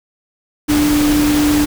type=tone in noise; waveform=sine; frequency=296.2 Hz; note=D4; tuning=15 cents sharp; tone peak=-11 dBFS; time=0.68-1.66 s; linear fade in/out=20 ms; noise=pink; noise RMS=-20 dBFS; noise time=0.68-1.66 s; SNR=+6 dB; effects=none